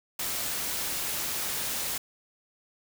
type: noise with amplitude modulation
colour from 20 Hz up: white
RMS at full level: -30 dBFS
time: 0.19-1.98 s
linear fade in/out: 5 ms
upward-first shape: sine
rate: 258 Hz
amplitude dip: 35%
effects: none